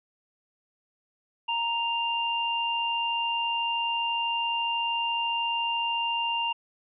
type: tone pair together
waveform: sine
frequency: 932.3 / 2794 Hz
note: A#5 / F7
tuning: 0 / 0 cents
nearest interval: octave + perfect fifth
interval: 1900 cents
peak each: -28 dBFS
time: 1.48-6.53 s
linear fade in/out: 10 ms
effects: none